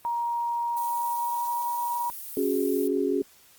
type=tone with pitch glide; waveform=sine; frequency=943 to 954 Hz; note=A#5 to A#5; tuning=+20 to +40 cents; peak=-25 dBFS; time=0.05-2.1 s; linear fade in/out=0 ms; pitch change=+20 cents; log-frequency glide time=0.63-1.78 s
type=noise; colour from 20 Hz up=violet; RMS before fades=-38 dBFS; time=0.76-2.88 s; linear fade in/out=10 ms
type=chord; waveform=sine; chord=C# suspended fourth; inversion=none; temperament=equal; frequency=277.2 / 370 / 415.3 Hz; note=C#4 / F#4 / G#4; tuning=0 / 0 / 0 cents; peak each=-27 / -27 / -27 dBFS; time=2.37-3.22 s; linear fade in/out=2 ms
effects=white hiss -56 dBFS RMS until 3.58 s + Opus 32 kbps